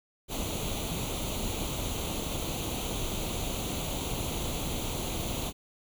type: noise with comb filter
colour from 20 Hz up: pink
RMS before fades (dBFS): -33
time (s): 0.28-5.53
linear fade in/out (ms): 50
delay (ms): 0.29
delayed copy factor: +0.75
effects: none